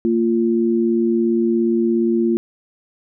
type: tone pair together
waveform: sine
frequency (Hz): 229.2 / 346.4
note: A#3 / F4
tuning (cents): -29 / -14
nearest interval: perfect fifth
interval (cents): 715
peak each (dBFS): -17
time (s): 0.05-2.37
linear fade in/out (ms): 0
effects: none